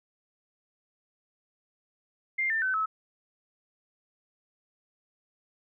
sine tone with pitch steps, 2105 / 1790.7 / 1523.3 / 1295.8 Hz, C7 / A6 / F#6 / E6, +10 / +30 / +50 / -30 cents, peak -25 dBFS, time 2.38-2.86 s, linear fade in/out 10 ms, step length 120 ms, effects none

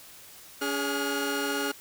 sawtooth tone cluster, 282.7 / 414.8 / 1428 Hz, C#4 / G#4 / F6, +34 / -2 / +38 cents, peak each -28 dBFS, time 0.61-1.72 s, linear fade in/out 10 ms, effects white hiss -49 dBFS RMS until 1.8 s

